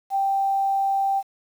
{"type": "tone", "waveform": "sine", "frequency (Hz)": 784, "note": "G5", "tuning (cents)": 0, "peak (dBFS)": -19, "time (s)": [0.1, 1.23], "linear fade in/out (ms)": 50, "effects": ["8-bit"]}